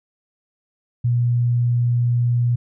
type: tone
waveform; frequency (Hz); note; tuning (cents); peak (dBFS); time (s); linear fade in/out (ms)
sine; 120.6; B2; -41; -15; 1.04-2.56; 10
effects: none

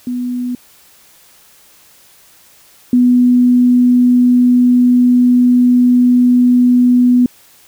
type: tone pair in turn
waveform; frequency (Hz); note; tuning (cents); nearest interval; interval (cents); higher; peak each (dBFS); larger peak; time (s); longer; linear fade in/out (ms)
sine; 246.9 / 246.9; B3 / B3; 0 / 0; unison; 0; neither; -16 / -6; second; 0.07-0.55 / 2.93-7.26; second; 2
effects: white hiss -46 dBFS RMS until 7.67 s

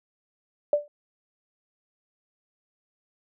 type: tone with exponential decay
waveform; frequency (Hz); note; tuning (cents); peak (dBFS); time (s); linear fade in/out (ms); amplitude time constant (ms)
sine; 587.3; D5; 0; -14; 0.73-0.88; 2; 32
effects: none

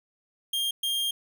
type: tone bursts at uneven times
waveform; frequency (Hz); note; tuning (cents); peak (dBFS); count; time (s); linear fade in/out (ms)
45% pulse; 3213; G7; +42; -25; 2; 0.53-0.71 / 0.83-1.11; 5
effects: none

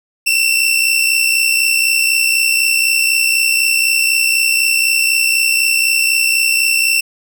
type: tone pair together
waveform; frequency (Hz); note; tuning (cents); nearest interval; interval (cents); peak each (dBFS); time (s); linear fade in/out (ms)
sawtooth; 2661 / 2725; E7 / F7; +16 / -43; unison; 41; -11; 0.26-7.01; 10
effects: none

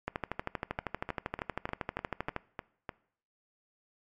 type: two click trains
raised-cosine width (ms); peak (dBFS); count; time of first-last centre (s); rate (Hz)
0.5; -21 / -17; 8 / 30; 0.79-2.892 / 0.08-2.363; 3.33 / 12.7
effects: noise-tail reverb RT60 0.6 s tail -21 dB re dry + MP3 64 kbps

